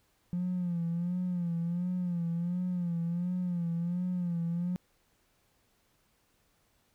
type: tone with vibrato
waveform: triangle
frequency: 174.61 Hz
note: F3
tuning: in tune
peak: -26 dBFS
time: 0.33-4.76 s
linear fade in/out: 0 ms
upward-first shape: sine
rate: 1.4 Hz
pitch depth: 67 cents each way
effects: tanh soft clip ceiling -26 dBFS + pink hiss -71 dBFS RMS until 6.94 s